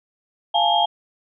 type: tone cluster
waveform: sine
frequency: 695 / 835 / 884 / 3226 Hz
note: F5 / G#5 / A5 / G7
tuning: -9 / +9 / +8 / +49 cents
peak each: -20 / -20 / -23 / -21 dBFS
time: 0.54-0.86 s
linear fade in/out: 10 ms
effects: none